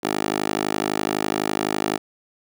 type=tone with high-pass filter; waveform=10% pulse; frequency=51.91 Hz; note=G#1; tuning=in tune; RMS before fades=-24 dBFS; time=0.03-1.98 s; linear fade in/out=10 ms; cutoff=380 Hz; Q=1.4; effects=none